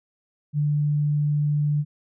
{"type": "tone", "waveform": "sine", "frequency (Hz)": 147.7, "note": "D3", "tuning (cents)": 10, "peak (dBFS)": -19, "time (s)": [0.53, 1.85], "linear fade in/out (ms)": 50, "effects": []}